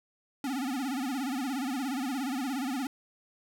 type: tone with vibrato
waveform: square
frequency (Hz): 264.5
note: C4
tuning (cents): +19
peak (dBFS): -31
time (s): 0.44-2.87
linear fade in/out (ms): 2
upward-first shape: sine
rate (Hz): 17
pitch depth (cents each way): 150
effects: none